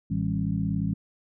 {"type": "harmonic tone with a mistuned harmonic", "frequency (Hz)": 54.2, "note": "A1", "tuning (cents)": -25, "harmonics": [1, 2, 3, 4, 5], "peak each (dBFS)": [-38, -31, -28, -29, -34], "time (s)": [0.1, 0.94], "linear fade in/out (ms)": 10, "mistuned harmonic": 4, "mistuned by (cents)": -140, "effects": []}